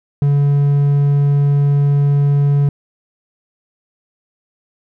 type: tone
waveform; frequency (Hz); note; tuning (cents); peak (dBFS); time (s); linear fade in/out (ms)
triangle; 142.6; C#3; +49; -8; 0.22-2.69; 2
effects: none